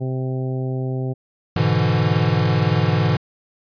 harmonic tone, 130 Hz, C3, 11 cents flat, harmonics 1 / 2 / 3 / 4 / 5 / 6, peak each -22 / -30 / -30 / -36 / -38 / -41 dBFS, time 0-1.14 s, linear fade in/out 20 ms
square chord, E dominant seventh, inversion first, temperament equal, 103.83 / 123.47 / 146.83 / 164.81 Hz, G#2 / B2 / D3 / E3, 0 / 0 / 0 / 0 cents, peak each -22 dBFS, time 1.56-3.17 s, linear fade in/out 5 ms
effects resampled to 11025 Hz

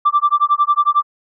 sine tone with tremolo, 1174.7 Hz, D6, in tune, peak -7 dBFS, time 0.05-1.03 s, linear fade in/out 10 ms, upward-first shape sine, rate 11 Hz, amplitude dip 100%, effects tanh soft clip ceiling -5 dBFS

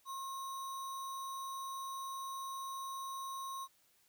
sine tone with sample-and-hold, 1075 Hz, C6, 47 cents sharp, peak -40 dBFS, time 0.05-3.68 s, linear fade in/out 50 ms, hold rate 4900 Hz, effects white hiss -71 dBFS RMS until 4.08 s

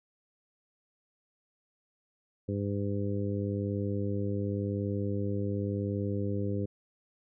harmonic tone, 100.9 Hz, G#2, 49 cents flat, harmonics 1 / 2 / 3 / 4 / 5, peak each -32 / -35 / -37 / -38 / -39 dBFS, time 2.48-6.66 s, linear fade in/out 10 ms, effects none

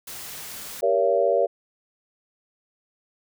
white noise, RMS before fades -37 dBFS, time 0.07-0.81 s, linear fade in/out 5 ms
sine chord, G diminished seventh, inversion none, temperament just, 392 / 470.4 / 564.5 / 677.4 Hz, G4 / Bb4 / Db5 / Fb5, 0 / +16 / +31 / +47 cents, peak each -26 / -23 / -21 / -24 dBFS, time 0.82-1.47 s, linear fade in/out 20 ms
effects none

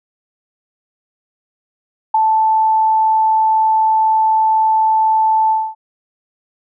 sine tone with ADSR envelope, 878 Hz, A5, 4 cents flat, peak -7 dBFS, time 2.14-5.75 s, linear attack 7 ms, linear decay 8 ms, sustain -3 dB, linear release 250 ms, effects none

